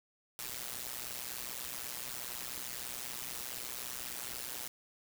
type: noise with amplitude modulation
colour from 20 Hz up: white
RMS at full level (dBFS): -38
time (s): 0.39-4.68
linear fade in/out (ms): 0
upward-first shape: sine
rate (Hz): 124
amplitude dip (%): 90
effects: none